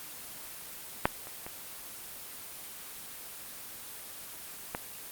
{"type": "clicks", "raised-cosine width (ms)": 0.5, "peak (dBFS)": [-7, -29, -24, -17], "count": 4, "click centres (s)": [1.055, 1.271, 1.465, 4.749], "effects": ["white hiss -44 dBFS RMS until 5.11 s", "Opus 24 kbps"]}